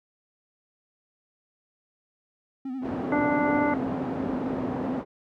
triangle tone with vibrato, 260.3 Hz, C4, 9 cents flat, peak -28 dBFS, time 2.65-5 s, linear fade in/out 5 ms, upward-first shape sine, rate 11 Hz, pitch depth 71 cents each way
pink band-pass noise, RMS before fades -32 dBFS, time 2.81-5.05 s, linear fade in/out 50 ms, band 170 to 730 Hz, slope 12 dB/octave
harmonic tone, 293.4 Hz, D4, 2 cents flat, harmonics 1 / 2 / 3 / 4 / 5 / 7, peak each -25 / -28 / -28 / -35 / -33 / -34 dBFS, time 3.12-3.74 s, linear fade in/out 2 ms
effects none

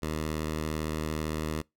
10% pulse tone with vibrato, 77.78 Hz, D#2, in tune, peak -22 dBFS, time 0.02-1.62 s, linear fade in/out 10 ms, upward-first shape sine, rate 13 Hz, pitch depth 15 cents each way, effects noise-tail reverb RT60 0.2 s tail -25 dB re dry

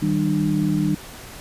sine tone cluster, 157.5 / 195.7 / 300.8 Hz, D#3 / G3 / D4, +21 / -3 / +42 cents, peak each -22 dBFS, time 0.02-0.95 s, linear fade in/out 5 ms, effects pink hiss -39 dBFS RMS until 1.4 s + resampled to 32000 Hz

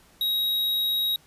square tone, 3808 Hz, A#7, 36 cents sharp, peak -23 dBFS, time 0.21-1.16 s, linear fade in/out 2 ms, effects pink hiss -57 dBFS RMS until 1.26 s + resampled to 32000 Hz

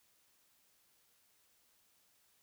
silence, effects white hiss -72 dBFS RMS until 2.42 s

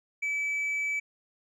sine tone with tanh clipping, 2300 Hz, D7, 37 cents flat, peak -28 dBFS, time 0.22-1 s, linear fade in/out 10 ms, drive 2 dB, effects none

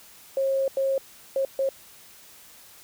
sine tone bursts at uneven times, 540 Hz, C#5, 45 cents flat, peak -21 dBFS, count 4, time 0.37-0.68 / 0.77-0.98 / 1.36-1.45 / 1.59-1.69 s, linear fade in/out 2 ms, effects white hiss -50 dBFS RMS until 2.83 s

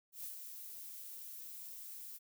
violet noise with ADSR envelope, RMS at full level -44 dBFS, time 0.12-2.19 s, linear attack 120 ms, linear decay 110 ms, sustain -5 dB, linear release 31 ms, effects none

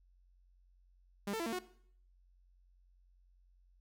sawtooth tone with pitch steps, 201.4 / 446.1 / 336.5 / 227.5 / 364.6 Hz, G3 / A4 / E4 / A#3 / F#4, +47 / +24 / +36 / -42 / -25 cents, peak -32 dBFS, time 1.27-1.59 s, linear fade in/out 5 ms, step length 64 ms, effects noise-tail reverb RT60 0.6 s tail -17 dB re dry + added 45 Hz sine -64 dBFS peak until 3.8 s

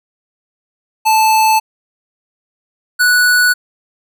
square tone pair in turn, 875 / 1475.4 Hz, A5 / F#6, -10 / -5 cents, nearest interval major sixth, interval 905 cents, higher second, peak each -9 dBFS, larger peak neither, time 1.05-1.6 / 2.99-3.54 s, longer neither, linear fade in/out 20 ms, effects none

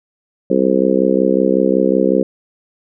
harmonic tone, 65.41 Hz, C2, in tune, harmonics 3 / 4 / 5 / 6 / 7 / 8, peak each -18 / -18 / -18 / -18 / -18 / -18 dBFS, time 0.5-2.23 s, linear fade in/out 5 ms, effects none

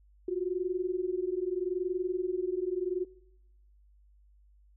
sine tone pair together, 353.3 / 374.1 Hz, F4 / F#4, +20 / +19 cents, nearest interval minor second, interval 99 cents, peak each -32 / -32 dBFS, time 0.28-3.05 s, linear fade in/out 5 ms, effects noise-tail reverb RT60 0.9 s tail -22 dB re dry + added 50 Hz sine -58 dBFS peak until 4.76 s

